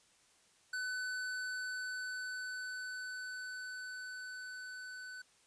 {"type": "tone with level ramp", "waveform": "square", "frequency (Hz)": 1505, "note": "F#6", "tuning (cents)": 29, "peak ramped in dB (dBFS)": [-37, -46], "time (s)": [0.73, 5.22], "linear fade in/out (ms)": 5, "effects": ["white hiss -68 dBFS RMS until 5.46 s", "resampled to 22050 Hz"]}